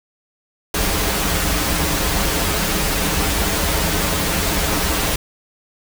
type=noise with comb filter; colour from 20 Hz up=pink; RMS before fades=-19 dBFS; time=0.74-5.16 s; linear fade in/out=5 ms; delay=8.2 ms; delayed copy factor=-0.7; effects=none